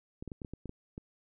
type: clicks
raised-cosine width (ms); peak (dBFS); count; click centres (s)
3; -28; 9; 0.225 / 0.277 / 0.318 / 0.418 / 0.448 / 0.536 / 0.657 / 0.694 / 0.979
effects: none